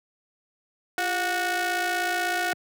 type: ring-modulated tone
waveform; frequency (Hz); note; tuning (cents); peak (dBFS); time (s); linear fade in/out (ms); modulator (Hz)
sawtooth; 372.7; F#4; +13; -17; 0.98-2.53; 0; 1090
effects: high-pass 150 Hz 12 dB/octave